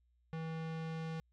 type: tone with low-pass filter sweep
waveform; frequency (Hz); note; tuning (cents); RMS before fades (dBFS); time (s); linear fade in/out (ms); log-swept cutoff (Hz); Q
square; 161.5; E3; -35; -41; 0.33-1.2; 0; 2800 to 4300; 0.78
effects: added 60 Hz sine -70 dBFS peak until 1.32 s